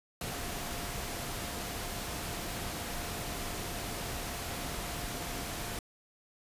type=tone in noise; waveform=sine; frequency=701 Hz; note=F5; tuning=6 cents sharp; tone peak=-48 dBFS; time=0.21-5.79 s; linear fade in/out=2 ms; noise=pink; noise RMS=-38 dBFS; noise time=0.21-5.79 s; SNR=-13 dB; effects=resampled to 32000 Hz